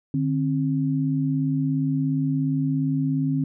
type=tone pair together; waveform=sine; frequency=149.85 / 267 Hz; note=D3 / C4; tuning=+35 / +35 cents; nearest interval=minor seventh; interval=1000 cents; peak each=-23 dBFS; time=0.14-3.44 s; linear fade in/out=2 ms; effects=none